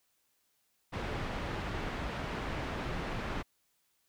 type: low-pass noise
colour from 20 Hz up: pink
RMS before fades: -37 dBFS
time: 0.92-3.43 s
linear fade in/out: 20 ms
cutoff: 2500 Hz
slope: 12 dB/octave
effects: white hiss -75 dBFS RMS until 4.08 s